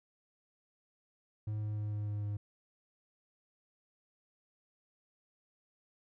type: tone with pitch steps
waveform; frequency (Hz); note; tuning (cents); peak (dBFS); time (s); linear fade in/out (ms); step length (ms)
triangle; 106.6 / 105.92 / 105.25 / 104.59 / 103.92 / 103.27; G#2 / G#2 / G#2 / G#2 / G#2 / G#2; +46 / +35 / +24 / +13 / +2 / -9; -32; 1.47-2.37; 5; 150
effects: none